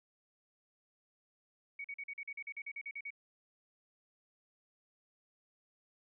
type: tone bursts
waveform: sine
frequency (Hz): 2242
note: C#7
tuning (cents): +19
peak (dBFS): -40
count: 14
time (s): 1.79-3.105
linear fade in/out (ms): 5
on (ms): 54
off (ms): 43
effects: none